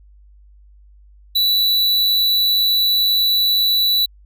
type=tone; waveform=square; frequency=3951 Hz; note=B7; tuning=in tune; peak=-14 dBFS; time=1.35-4.06 s; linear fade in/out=10 ms; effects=added 50 Hz sine -44 dBFS peak until 4.25 s